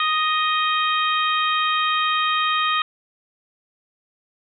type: harmonic tone with a mistuned harmonic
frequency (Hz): 622.3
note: D#5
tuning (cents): 0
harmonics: 2 / 3 / 4 / 5 / 6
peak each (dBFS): -20 / -27 / -27 / -27 / -28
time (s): 0-2.82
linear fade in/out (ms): 2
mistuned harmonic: 5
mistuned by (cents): +29
effects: none